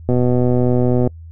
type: click train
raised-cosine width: 2 ms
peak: -4 dBFS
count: 123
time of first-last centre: 0.09-1.074 s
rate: 124 Hz
effects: noise-tail reverb RT60 0.1 s tail -26 dB re dry + added 82 Hz sine -33 dBFS peak until 1.31 s